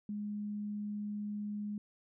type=tone; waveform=sine; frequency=207.7 Hz; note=G#3; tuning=in tune; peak=-36 dBFS; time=0.09-1.78 s; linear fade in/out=2 ms; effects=none